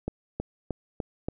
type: accelerating click train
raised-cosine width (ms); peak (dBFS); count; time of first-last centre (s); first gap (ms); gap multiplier
2; -16; 5; 0.08-1.285; 320; 0.96
effects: none